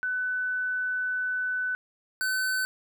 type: tone pair in turn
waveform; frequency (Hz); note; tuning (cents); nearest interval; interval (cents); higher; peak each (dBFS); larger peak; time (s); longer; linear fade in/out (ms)
sine / square; 1500 / 1518.3; F#6 / F#6; +23 / +44; unison; 21; second; -26 / -26; neither; 0.03-1.75 / 2.21-2.65; first; 0
effects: none